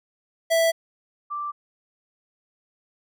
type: tone pair in turn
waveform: square / sine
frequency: 659.3 / 1174.6 Hz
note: E5 / D6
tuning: 0 / 0 cents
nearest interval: minor seventh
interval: 1000 cents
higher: second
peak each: -18 / -27 dBFS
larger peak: first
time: 0.5-0.72 / 1.3-1.52 s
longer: neither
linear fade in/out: 20 ms
effects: none